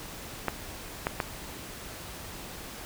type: clicks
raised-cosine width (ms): 0.5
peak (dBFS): -11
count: 3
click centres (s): 0.483 / 1.069 / 1.202
effects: pink hiss -42 dBFS RMS until 2.85 s